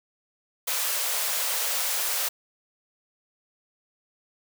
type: high-pass noise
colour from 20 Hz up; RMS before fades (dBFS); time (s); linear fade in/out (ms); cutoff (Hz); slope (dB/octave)
white; -27; 0.67-2.29; 10; 450; 96
effects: none